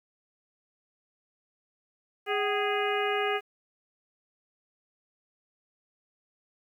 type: harmonic tone with a mistuned harmonic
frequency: 412.8 Hz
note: G#4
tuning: 10 cents flat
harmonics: 1 / 2 / 3 / 4 / 5 / 6 / 7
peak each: -29 / -32 / -34 / -35 / -36 / -37 / -37 dBFS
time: 2.26-3.41 s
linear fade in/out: 50 ms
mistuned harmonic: 2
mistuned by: -130 cents
effects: 10-bit